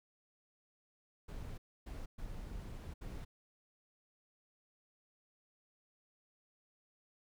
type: noise bursts at uneven times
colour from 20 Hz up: brown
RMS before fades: -45 dBFS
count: 4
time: 1.28-1.58 / 1.86-2.06 / 2.18-2.94 / 3.01-3.25 s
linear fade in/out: 10 ms
effects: none